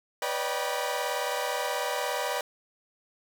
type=tone cluster; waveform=sawtooth; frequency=493.7 / 570 / 609 / 780 / 969 Hz; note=B4 / C#5 / D#5 / G5 / B5; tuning=-1 / +48 / -37 / -9 / -33 cents; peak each=-31 dBFS; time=0.22-2.41 s; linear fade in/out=2 ms; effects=none